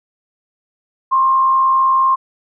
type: tone with frequency modulation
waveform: sine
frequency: 1061 Hz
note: C6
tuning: 24 cents sharp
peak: -10 dBFS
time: 1.11-2.16 s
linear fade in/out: 20 ms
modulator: 70.2 Hz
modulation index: 0.33
effects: none